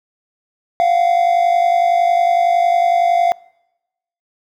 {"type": "tone pair together", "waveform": "triangle", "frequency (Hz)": [693.1, 744], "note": ["F5", "F#5"], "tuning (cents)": [-13, 9], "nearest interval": "minor second", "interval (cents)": 122, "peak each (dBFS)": [-10, -16], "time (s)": [0.8, 3.32], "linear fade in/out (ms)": 0, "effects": ["noise-tail reverb RT60 0.9 s tail -25 dB re dry"]}